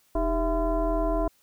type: tone with frequency modulation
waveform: sine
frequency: 311.1 Hz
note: D#4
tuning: in tune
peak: -22 dBFS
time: 0.15-1.28 s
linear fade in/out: 5 ms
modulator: 353 Hz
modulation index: 1.6
effects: white hiss -64 dBFS RMS until 1.42 s